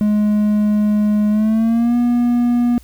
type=tone with pitch glide; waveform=triangle; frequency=209.9 to 241.1 Hz; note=G#3 to B3; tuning=+19 to -41 cents; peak=-10 dBFS; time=0.01-2.78 s; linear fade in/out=0 ms; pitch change=+240 cents; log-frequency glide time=1.3-1.96 s; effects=added 60 Hz sine -41 dBFS peak until 2.83 s + white hiss -51 dBFS RMS until 2.83 s